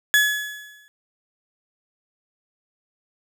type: tone with exponential decay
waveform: 35% pulse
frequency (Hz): 1700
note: G#6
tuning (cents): +40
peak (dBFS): -10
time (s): 0.14-0.88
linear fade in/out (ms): 0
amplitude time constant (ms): 160
effects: none